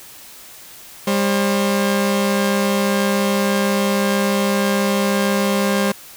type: tone pair together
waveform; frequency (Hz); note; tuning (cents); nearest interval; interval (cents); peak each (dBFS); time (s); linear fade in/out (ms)
sawtooth; 200.4 / 535; G3 / C5; +38 / +38; octave + perfect fourth; 1700; -13 / -17; 1.07-5.92; 5
effects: white hiss -40 dBFS RMS until 6.16 s